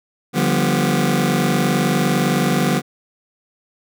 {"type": "chord", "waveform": "sawtooth", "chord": "G dominant seventh", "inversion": "second", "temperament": "just", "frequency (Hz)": [147, 176.4, 196, 245], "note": ["D3", "F3", "G3", "B3"], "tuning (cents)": [2, 18, 0, -14], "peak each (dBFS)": -17, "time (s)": [0.33, 2.82], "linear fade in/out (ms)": 50, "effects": []}